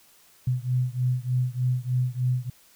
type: beating tone pair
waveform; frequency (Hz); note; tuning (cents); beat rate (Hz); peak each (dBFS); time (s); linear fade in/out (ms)
sine; 124.6 / 127.9; B2 / C3; +16 / -39; 3.3; -25 / -26; 0.47-2.5; 5
effects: white hiss -57 dBFS RMS until 2.75 s